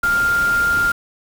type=tone in noise; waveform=sine; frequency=1400 Hz; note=F6; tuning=4 cents sharp; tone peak=-14 dBFS; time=0.03-0.92 s; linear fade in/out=5 ms; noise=pink; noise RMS=-29 dBFS; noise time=0.03-0.92 s; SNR=+12 dB; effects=none